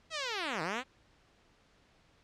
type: linear two-way sweep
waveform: 5% pulse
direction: down then up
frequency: 666 to 150.4 to 272.4 Hz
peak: -22 dBFS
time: 0.1-0.84 s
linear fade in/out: 50 ms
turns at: 0.62 s
effects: pink hiss -66 dBFS RMS until 2.23 s + low-pass 5000 Hz 12 dB/octave